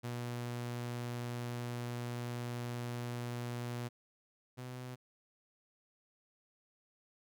sawtooth tone pair in turn, 120.7 / 125.68 Hz, B2 / B2, -39 / +31 cents, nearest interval minor second, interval 70 cents, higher second, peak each -34 / -39 dBFS, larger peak first, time 0.03-3.89 / 4.57-4.96 s, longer first, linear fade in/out 20 ms, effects none

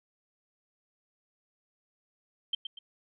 sine tone with echo, 3136 Hz, G7, in tune, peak -26 dBFS, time 2.53-2.55 s, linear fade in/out 5 ms, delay 120 ms, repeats 2, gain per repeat -8 dB, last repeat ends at 2.79 s, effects none

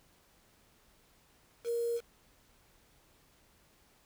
sine tone with quantisation, 469.7 Hz, A#4, 13 cents sharp, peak -30 dBFS, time 1.64-2.01 s, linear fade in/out 50 ms, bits 8, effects pink hiss -66 dBFS RMS until 4.05 s

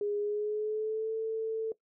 sine tone with pitch glide, 412 to 444.1 Hz, G#4 to A4, -14 to +16 cents, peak -29 dBFS, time 0.01-1.72 s, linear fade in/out 2 ms, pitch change +130 cents, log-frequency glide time 0.18-1.14 s, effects noise-tail reverb RT60 0.1 s tail -18 dB re dry

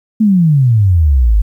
sine exponential sweep, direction down, 224.8 to 48.34 Hz, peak -6 dBFS, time 0.2-1.42 s, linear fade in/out 10 ms, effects 8-bit

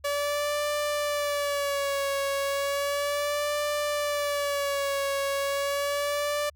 sawtooth tone with vibrato, 572 Hz, D5, 46 cents flat, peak -22 dBFS, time 0.04-6.5 s, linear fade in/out 10 ms, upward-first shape sine, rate 0.34 Hz, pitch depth 53 cents each way, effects added 73 Hz sine -54 dBFS peak until 6.55 s

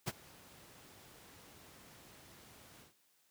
pink noise with ADSR envelope, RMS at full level -36 dBFS, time 0.06-2.94 s, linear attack 20 ms, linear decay 36 ms, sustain -22 dB, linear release 130 ms, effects white hiss -73 dBFS RMS until 3.3 s + high-pass 80 Hz 12 dB/octave

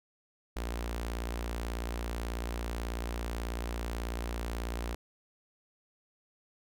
sawtooth tone with notch filter, 58.27 Hz, A#1, in tune, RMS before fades -36 dBFS, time 0.56-4.95 s, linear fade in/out 5 ms, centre 130 Hz, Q 0.8, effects none

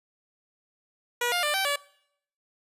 10% pulse tone with pitch steps, 482.6 / 706 / 594 / 774 / 573 Hz, B4 / F5 / D5 / G5 / D5, -40 / +19 / +20 / -22 / -43 cents, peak -16 dBFS, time 1.21-1.76 s, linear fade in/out 5 ms, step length 110 ms, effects noise-tail reverb RT60 0.7 s tail -22 dB re dry + resampled to 32000 Hz

